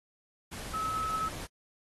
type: tone in noise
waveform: sine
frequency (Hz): 1293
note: E6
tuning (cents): -34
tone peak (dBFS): -30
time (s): 0.73-1.3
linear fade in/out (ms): 20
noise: pink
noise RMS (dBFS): -42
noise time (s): 0.51-1.47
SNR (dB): +9
effects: AAC 32 kbps